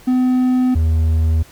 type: tone pair in turn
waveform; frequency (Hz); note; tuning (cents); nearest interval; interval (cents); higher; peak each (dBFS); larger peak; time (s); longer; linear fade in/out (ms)
triangle; 253.5 / 80.01; B3 / D#2; +45 / +49; octave + minor sixth; 1996; first; -10; neither; 0.07-0.75 / 0.75-1.43; neither; 10
effects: pink hiss -45 dBFS RMS until 1.51 s